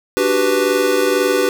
square chord, G major seventh, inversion second, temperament equal, 293.7 / 370 / 392 / 493.9 Hz, D4 / F#4 / G4 / B4, 0 / 0 / 0 / 0 cents, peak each -23 / -21 / -19 / -18 dBFS, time 0.17-1.49 s, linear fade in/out 0 ms, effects none

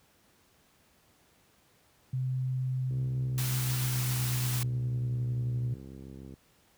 sine tone with pitch glide, 129.1 to 121.92 Hz, C3 to B2, -23 to -22 cents, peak -28 dBFS, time 2.13-5.74 s, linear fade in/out 5 ms, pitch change -99 cents, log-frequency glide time 2.97-5.25 s
click train, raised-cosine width 3 ms, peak -33 dBFS, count 230, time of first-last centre 2.91-6.338 s, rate 66.8 Hz
white high-pass noise, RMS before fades -36 dBFS, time 3.38-4.63 s, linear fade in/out 0 ms, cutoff 670 Hz, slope 48 dB/octave
effects pink hiss -65 dBFS RMS until 6.77 s + high-pass 60 Hz 12 dB/octave

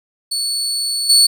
30% pulse tone with level steps, 4436 Hz, C#8, in tune, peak -15 / -5 dBFS, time 0.31-1.27 s, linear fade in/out 10 ms, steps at 1.09 s, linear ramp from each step 10 ms, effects none

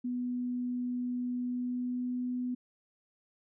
sine tone with pitch glide, 246.9 to 248.8 Hz, B3 to B3, 0 to +13 cents, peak -31 dBFS, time 0.04-2.55 s, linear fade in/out 10 ms, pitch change +13 cents, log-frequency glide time 1.42-2.22 s, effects none

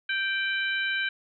harmonic tone with a mistuned harmonic, 784 Hz, G5, in tune, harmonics 2 / 3 / 4 / 5, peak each -27 / -32 / -34 / -38 dBFS, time 0.09-1.09 s, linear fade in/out 5 ms, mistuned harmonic 4, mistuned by -50 cents, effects none

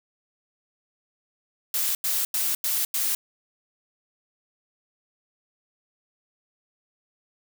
blue noise bursts, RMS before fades -25 dBFS, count 5, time 1.74-3.15 s, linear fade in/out 2 ms, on 210 ms, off 90 ms, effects none

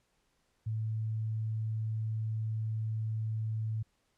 sine tone, 110 Hz, A2, in tune, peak -31 dBFS, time 0.66-3.83 s, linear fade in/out 10 ms, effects pink hiss -75 dBFS RMS until 4.17 s + low-pass 10000 Hz 12 dB/octave

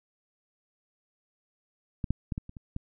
clicks, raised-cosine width 5 ms, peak -18 / -13 / -18 / -20 / -30 / -30 / -21 dBFS, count 7, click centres 2.042 / 2.106 / 2.322 / 2.379 / 2.494 / 2.568 / 2.764 s, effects none

